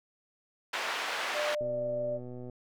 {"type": "band-pass noise", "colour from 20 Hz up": "white", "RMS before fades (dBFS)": -34, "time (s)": [0.73, 1.55], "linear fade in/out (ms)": 5, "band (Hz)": [610, 2300], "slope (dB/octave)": 12}
{"type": "tone with pitch glide", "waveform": "sine", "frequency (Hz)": [598, 593.5], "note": ["D5", "D5"], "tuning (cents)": [31, 18], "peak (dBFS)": -30, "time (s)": [1.33, 2.2], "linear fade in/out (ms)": 50, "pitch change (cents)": -13, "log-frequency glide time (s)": [1.59, 1.83]}
{"type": "click train", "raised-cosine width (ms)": 2, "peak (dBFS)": -31, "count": 111, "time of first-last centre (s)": [1.61, 2.497], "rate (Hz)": 124}
{"effects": []}